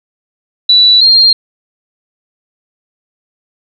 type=tone pair in turn; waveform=sine; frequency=3951 / 4204 Hz; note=B7 / C8; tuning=0 / +7 cents; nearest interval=minor second; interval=107 cents; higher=second; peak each=-3 dBFS; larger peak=neither; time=0.69-1.01 / 1.01-1.33 s; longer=neither; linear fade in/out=5 ms; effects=none